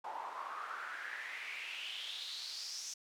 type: noise with band-pass filter sweep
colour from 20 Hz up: pink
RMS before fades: -44 dBFS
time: 0.04-2.94 s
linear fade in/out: 5 ms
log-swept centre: 830 to 6100 Hz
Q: 5.3
effects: high-pass 400 Hz 12 dB/octave